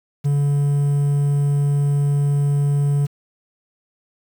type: tone with quantisation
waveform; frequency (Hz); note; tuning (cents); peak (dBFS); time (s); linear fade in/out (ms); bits
triangle; 143; D3; -46; -13; 0.24-3.07; 20; 7
effects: none